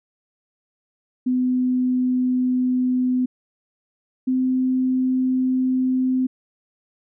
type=tone pair in turn; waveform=sine; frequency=252.7 / 257.3 Hz; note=B3 / C4; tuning=+40 / -29 cents; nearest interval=unison; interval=31 cents; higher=second; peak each=-17 dBFS; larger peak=neither; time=1.26-3.26 / 4.27-6.27 s; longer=neither; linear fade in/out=10 ms; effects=none